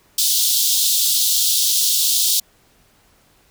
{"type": "high-pass noise", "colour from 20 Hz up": "pink", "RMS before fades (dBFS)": -17, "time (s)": [0.18, 2.4], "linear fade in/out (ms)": 5, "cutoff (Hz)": 3400, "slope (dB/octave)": 48, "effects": ["pink hiss -56 dBFS RMS until 3.5 s"]}